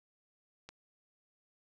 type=click; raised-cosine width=0.2 ms; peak=-30 dBFS; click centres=0.69 s; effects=none